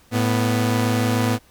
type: tone pair together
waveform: sawtooth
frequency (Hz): 109.98 / 246.9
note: A2 / B3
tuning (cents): 0 / 0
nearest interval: octave + major second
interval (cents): 1400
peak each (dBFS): -16 / -17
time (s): 0.11-1.39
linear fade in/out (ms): 50
effects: pink hiss -54 dBFS RMS until 1.5 s